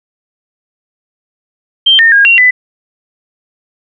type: tone with pitch steps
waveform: sine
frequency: 3147 / 1825 / 1628 / 2750 / 1999 Hz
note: G7 / A#6 / G#6 / F7 / B6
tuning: +6 / -37 / -35 / -27 / +20 cents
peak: -3 dBFS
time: 1.86-2.51 s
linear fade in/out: 10 ms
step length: 130 ms
effects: none